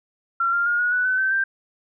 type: tone with pitch steps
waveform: sine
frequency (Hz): 1367 / 1394.9 / 1423.4 / 1452.5 / 1482.1 / 1512.4 / 1543.3 / 1574.8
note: F6 / F6 / F6 / F#6 / F#6 / F#6 / G6 / G6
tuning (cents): -37 / -2 / +33 / -32 / +2 / +38 / -27 / +8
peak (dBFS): -18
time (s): 0.4-1.44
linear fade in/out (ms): 5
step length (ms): 130
effects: none